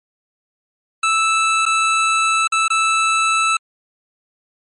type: tone with dropouts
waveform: 25% pulse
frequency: 1316 Hz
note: E6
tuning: 3 cents flat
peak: -10 dBFS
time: 1.03-3.57 s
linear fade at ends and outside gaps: 5 ms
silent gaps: 1.655-1.662 / 2.475-2.521 / 2.681-2.702 s
effects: MP3 48 kbps